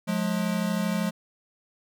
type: tone pair together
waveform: square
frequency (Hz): 178.7 / 211.4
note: F3 / G#3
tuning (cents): +40 / +31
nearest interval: minor third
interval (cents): 291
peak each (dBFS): -28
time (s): 0.07-1.11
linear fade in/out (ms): 20
effects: none